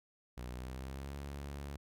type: tone with pitch glide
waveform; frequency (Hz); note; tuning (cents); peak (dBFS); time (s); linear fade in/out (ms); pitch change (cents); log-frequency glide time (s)
sawtooth; 61.74 to 70.51; B1 to C#2; 0 to +30; -38; 0.37-1.77; 10; +230; 0.54-1.15
effects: none